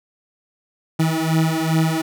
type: beating tone pair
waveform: 30% pulse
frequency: 159.3 / 161.8 Hz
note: D#3 / E3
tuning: +41 / -32 cents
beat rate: 2.5 Hz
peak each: -17 dBFS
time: 0.99-2.02 s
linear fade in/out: 10 ms
effects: none